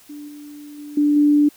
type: tone with level steps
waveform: sine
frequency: 293.7 Hz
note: D4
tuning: in tune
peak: -32 / -35 / -32 / -13 / -11 dBFS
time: 0.09-1.49 s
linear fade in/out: 10 ms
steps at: 0.28 / 0.78 / 0.97 / 1.16 s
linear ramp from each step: 5 ms
effects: white hiss -50 dBFS RMS until 1.56 s